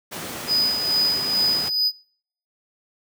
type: noise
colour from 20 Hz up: pink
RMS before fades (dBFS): -31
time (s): 0.11-1.7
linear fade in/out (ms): 20
type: tone with tremolo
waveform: triangle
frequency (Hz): 4978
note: D#8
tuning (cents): 0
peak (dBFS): -15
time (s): 0.47-1.92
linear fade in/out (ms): 50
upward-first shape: sine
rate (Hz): 2.3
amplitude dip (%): 55
effects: noise-tail reverb RT60 0.6 s tail -25 dB re dry + high-pass 150 Hz 12 dB/octave